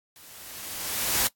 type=noise with level ramp; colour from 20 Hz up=white; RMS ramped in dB=-50 to -22 dBFS; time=0.16-1.27 s; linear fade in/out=0 ms; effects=noise-tail reverb RT60 0.1 s tail -18 dB re dry + AAC 64 kbps